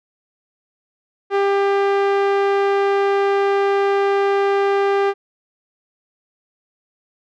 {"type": "tone with low-pass filter", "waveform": "sawtooth", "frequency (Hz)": 397.6, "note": "G4", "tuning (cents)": 25, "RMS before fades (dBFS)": -17, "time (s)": [1.3, 5.14], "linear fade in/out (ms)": 50, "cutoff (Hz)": 2100, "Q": 0.62, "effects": []}